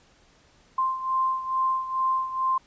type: beating tone pair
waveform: sine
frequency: 1046.5 / 1048.8 Hz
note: C6 / C6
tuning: 0 / +4 cents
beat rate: 2.3 Hz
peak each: -24 / -29 dBFS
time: 0.78-2.58 s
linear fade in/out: 5 ms
effects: pink hiss -59 dBFS RMS until 2.66 s + resampled to 16000 Hz